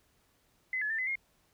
sine tone with pitch steps, 2033 / 1709 / 1789 / 2027 / 2138 Hz, B6 / G#6 / A6 / B6 / C7, +50 / +49 / +28 / +45 / +37 cents, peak -30 dBFS, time 0.73-1.155 s, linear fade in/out 2 ms, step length 85 ms, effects pink hiss -70 dBFS RMS until 1.53 s

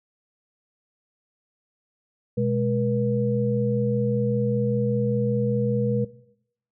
sine tone cluster, 123.3 / 208.4 / 481 Hz, B2 / G#3 / B4, -2 / +6 / -46 cents, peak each -25 dBFS, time 2.37-6.05 s, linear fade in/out 10 ms, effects noise-tail reverb RT60 0.7 s tail -17 dB re dry

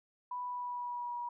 sine tone with pitch glide, 987.8 to 962.5 Hz, B5 to B5, 0 to -45 cents, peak -36 dBFS, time 0.31-1.29 s, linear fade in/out 5 ms, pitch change -45 cents, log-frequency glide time 0.45-1.17 s, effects none

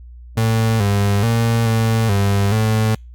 35% pulse tone with pitch steps, 112.4 / 100.9 / 115.3 / 112.7 / 99.8 / 109.7 Hz, A2 / G#2 / A#2 / A2 / G2 / A2, +37 / -49 / -19 / +42 / +32 / -5 cents, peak -12 dBFS, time 0.37-2.95 s, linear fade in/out 5 ms, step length 430 ms, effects added 60 Hz sine -35 dBFS peak until 3.14 s + Opus 48 kbps

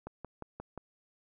click train, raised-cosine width 1 ms, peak -27 dBFS, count 5, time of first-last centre 0.07-0.777 s, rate 5.66 Hz, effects none

